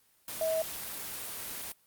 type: tone in noise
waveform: sine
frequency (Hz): 642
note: E5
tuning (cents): -46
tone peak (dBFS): -27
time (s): 0.41-0.62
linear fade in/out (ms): 2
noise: white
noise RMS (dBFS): -39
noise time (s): 0.28-1.72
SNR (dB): +9
effects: white hiss -67 dBFS RMS until 1.86 s + Opus 24 kbps